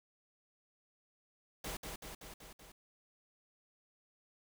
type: noise with echo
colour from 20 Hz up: pink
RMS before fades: -42 dBFS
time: 1.64-1.77 s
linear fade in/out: 5 ms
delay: 190 ms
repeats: 5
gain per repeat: -3 dB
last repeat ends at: 2.72 s
effects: none